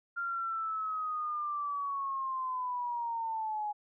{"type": "linear sweep", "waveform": "sine", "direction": "down", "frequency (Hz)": [1396.9, 830], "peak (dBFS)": -32, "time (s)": [0.16, 3.73], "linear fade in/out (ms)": 20, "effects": []}